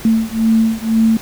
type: beating tone pair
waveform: sine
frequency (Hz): 222.7 / 224.7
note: A3 / A3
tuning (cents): +21 / +37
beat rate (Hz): 2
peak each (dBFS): -14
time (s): 0.05-1.17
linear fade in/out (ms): 2
effects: pink hiss -33 dBFS RMS until 1.21 s